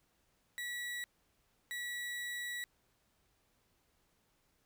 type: tone bursts at uneven times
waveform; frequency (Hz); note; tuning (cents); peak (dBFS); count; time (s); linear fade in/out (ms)
35% pulse; 1939; B6; -32; -37; 2; 0.58-1.04 / 1.71-2.64; 0
effects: pink hiss -75 dBFS RMS until 4.65 s